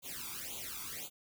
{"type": "noise with flanger", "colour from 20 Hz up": "white", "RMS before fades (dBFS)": -43, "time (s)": [0.02, 1.1], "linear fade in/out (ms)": 50, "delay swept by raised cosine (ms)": [0.28, 0.87], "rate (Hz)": 1.9, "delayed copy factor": 0.95, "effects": []}